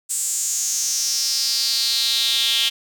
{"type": "tone with high-pass filter sweep", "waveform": "square", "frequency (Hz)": 124.6, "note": "B2", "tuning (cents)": 16, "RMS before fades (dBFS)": -21, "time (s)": [0.09, 2.7], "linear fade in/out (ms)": 20, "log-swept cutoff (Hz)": [8000, 3200], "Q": 5.2, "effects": []}